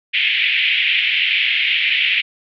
pink band-pass noise, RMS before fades -17 dBFS, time 0.13-2.22 s, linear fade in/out 20 ms, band 2100 to 3200 Hz, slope 48 dB/octave, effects none

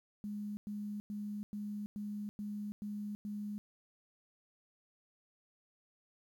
sine tone bursts, 207.3 Hz, G#3, 3 cents flat, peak -38 dBFS, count 8, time 0.24-3.58 s, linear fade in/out 0 ms, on 330 ms, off 100 ms, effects 11-bit

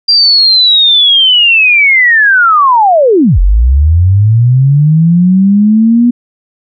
sine linear two-way sweep, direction down then up, 4771 to 41.91 to 244.2 Hz, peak -3 dBFS, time 0.08-6.11 s, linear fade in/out 10 ms, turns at 3.39 s, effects none

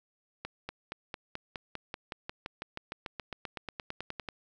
accelerating click train, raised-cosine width 0.3 ms, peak -21 dBFS, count 26, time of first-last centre 0.45-4.288 s, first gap 240 ms, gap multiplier 0.96, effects none

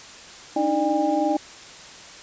sine tone cluster, 290.7 / 313.3 / 599 / 806 Hz, D4 / D#4 / D5 / G5, -18 / +12 / +34 / +48 cents, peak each -27 / -23 / -25 / -24 dBFS, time 0.56-1.37 s, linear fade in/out 5 ms, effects white hiss -42 dBFS RMS until 2.22 s + resampled to 16000 Hz

